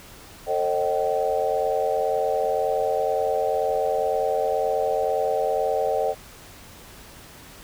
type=tone cluster; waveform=sine; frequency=447.4 / 537 / 619 / 766 Hz; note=A4 / C5 / D#5 / G5; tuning=+29 / +45 / -9 / -40 cents; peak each=-26 dBFS; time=0.46-6.15 s; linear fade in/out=50 ms; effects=pink hiss -45 dBFS RMS until 7.63 s

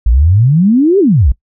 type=exponential two-way sweep; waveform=sine; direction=up then down; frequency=52 to 416.2 to 52 Hz; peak=-5 dBFS; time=0.06-1.32 s; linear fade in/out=5 ms; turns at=0.99 s; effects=noise-tail reverb RT60 0.1 s tail -21 dB re dry

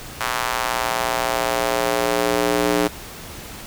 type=tone with high-pass filter sweep; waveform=square; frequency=59.8 Hz; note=A#1; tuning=45 cents sharp; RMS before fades=-21 dBFS; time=0.2-2.88 s; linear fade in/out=10 ms; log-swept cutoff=1100 to 330 Hz; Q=1.5; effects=pink hiss -36 dBFS RMS until 3.66 s

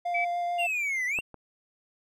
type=tone with vibrato; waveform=triangle; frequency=699 Hz; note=F5; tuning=1 cent sharp; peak=-25 dBFS; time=0.05-0.67 s; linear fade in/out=10 ms; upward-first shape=sine; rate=6.8 Hz; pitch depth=8 cents each way
type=tone; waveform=sine; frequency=2297 Hz; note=D7; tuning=39 cents flat; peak=-26 dBFS; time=0.14-0.25 s; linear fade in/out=10 ms
type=exponential two-way sweep; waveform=triangle; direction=down then up; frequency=2832 to 1949 to 2832 Hz; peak=-25 dBFS; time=0.58-1.21 s; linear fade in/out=20 ms; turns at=1.06 s
type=clicks; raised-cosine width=1 ms; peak=-23 / -30 dBFS; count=2; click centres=1.188 / 1.343 s
effects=none

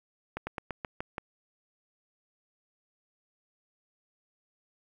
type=slowing click train; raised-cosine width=0.5 ms; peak=-19 dBFS; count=7; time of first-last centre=0.37-1.182 s; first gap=100 ms; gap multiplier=1.12; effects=9-bit

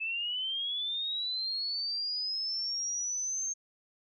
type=linear sweep; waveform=sine; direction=up; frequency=2600 to 6410 Hz; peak=-31 dBFS; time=0-3.54 s; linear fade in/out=20 ms; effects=none

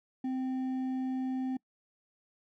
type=tone with hard clipping; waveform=triangle; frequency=259.5 Hz; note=C4; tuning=14 cents flat; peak=-32 dBFS; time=0.24-1.57 s; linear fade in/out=5 ms; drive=8 dB; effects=noise-tail reverb RT60 0.1 s tail -25 dB re dry

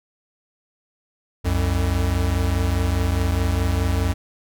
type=tone pair together; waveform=square; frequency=64.51 / 89.3 Hz; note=C2 / F2; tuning=-24 / +39 cents; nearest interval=tritone; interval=563 cents; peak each=-23 / -21 dBFS; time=1.44-4.14 s; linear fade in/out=20 ms; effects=none

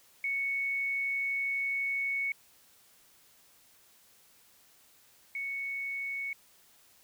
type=tone pair in turn; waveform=sine; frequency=2217 / 2217 Hz; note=C#7 / C#7; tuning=0 / 0 cents; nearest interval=unison; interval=0 cents; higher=neither; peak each=-29 / -33 dBFS; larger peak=first; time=0.24-2.32 / 5.35-6.33 s; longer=first; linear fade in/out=2 ms; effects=white hiss -62 dBFS RMS until 7.03 s

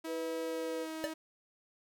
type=tone with pitch glide; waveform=sawtooth; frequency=323 to 317.8 Hz; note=E4 to D#4; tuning=-35 to +37 cents; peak=-35 dBFS; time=0.04-1.14 s; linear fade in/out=10 ms; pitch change=-28 cents; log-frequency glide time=0.42-0.89 s
type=tone; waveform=sine; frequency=493.9 Hz; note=B4; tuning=in tune; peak=-36 dBFS; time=0.06-0.87 s; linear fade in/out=50 ms
type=tone with exponential decay; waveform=square; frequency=587.3 Hz; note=D5; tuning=in tune; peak=-29 dBFS; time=1.04-1.13 s; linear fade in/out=0 ms; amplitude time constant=19 ms
effects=none

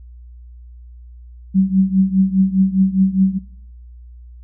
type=tone with tremolo; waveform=sine; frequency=190.6 Hz; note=G3; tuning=48 cents flat; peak=-8 dBFS; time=1.54-3.39 s; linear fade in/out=20 ms; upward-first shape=triangle; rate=4.9 Hz; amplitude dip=95%; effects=noise-tail reverb RT60 0.8 s tail -21 dB re dry + added 60 Hz sine -36 dBFS peak until 4.43 s

